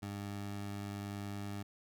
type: tone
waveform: 20% pulse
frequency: 101.1 Hz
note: G#2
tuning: 46 cents flat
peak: -35 dBFS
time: 0.02-1.63 s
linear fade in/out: 10 ms
effects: none